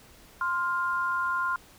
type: tone pair together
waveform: sine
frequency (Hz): 1046.5 / 1405.4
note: C6 / F6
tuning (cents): 0 / +10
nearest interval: perfect fourth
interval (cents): 510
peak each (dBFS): -28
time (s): 0.41-1.56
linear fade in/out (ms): 2
effects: pink hiss -54 dBFS RMS until 1.78 s